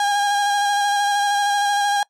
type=tone with vibrato; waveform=35% pulse; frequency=813 Hz; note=G#5; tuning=37 cents flat; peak=-15 dBFS; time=0-2.03 s; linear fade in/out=2 ms; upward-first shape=square; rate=13 Hz; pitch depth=16 cents each way; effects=noise-tail reverb RT60 0.1 s tail -23 dB re dry + low-pass 9000 Hz 12 dB/octave